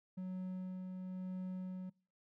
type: tone with tremolo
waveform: triangle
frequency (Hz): 185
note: F#3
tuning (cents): 0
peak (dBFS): -37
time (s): 0.17-1.9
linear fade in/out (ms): 10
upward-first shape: sine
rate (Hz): 1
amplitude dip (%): 30
effects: noise-tail reverb RT60 0.4 s tail -26 dB re dry